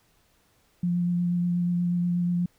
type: tone with vibrato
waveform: sine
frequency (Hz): 175.3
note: F3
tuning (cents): +7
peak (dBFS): -22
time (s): 0.83-2.46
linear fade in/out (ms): 5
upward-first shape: sine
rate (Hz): 8.3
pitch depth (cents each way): 13
effects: pink hiss -65 dBFS RMS until 2.58 s